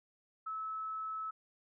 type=tone; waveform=sine; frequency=1300 Hz; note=E6; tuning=24 cents flat; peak=-37 dBFS; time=0.46-1.31 s; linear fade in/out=10 ms; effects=none